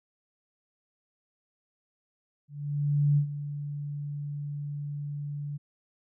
sine tone with ADSR envelope, 145.1 Hz, D3, 21 cents flat, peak -19 dBFS, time 2.48-5.58 s, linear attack 690 ms, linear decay 92 ms, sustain -13 dB, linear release 19 ms, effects none

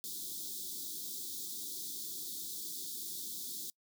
white band-stop noise, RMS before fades -42 dBFS, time 0.04-3.7 s, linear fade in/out 0 ms, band 400 to 3400 Hz, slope 96 dB/octave, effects noise-tail reverb RT60 0.1 s tail -26 dB re dry + high-pass 200 Hz 12 dB/octave

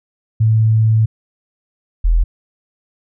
sine tone pair in turn, 110.5 / 41.48 Hz, A2 / E1, +8 / +12 cents, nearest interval octave + perfect fourth, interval 1696 cents, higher first, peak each -9 dBFS, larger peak neither, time 0.4-1.06 / 2.04-2.24 s, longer first, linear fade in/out 10 ms, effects none

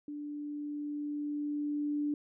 sine tone with level ramp, 293.7 Hz, D4, in tune, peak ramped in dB -38 to -29 dBFS, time 0.08-2.14 s, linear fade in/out 2 ms, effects none

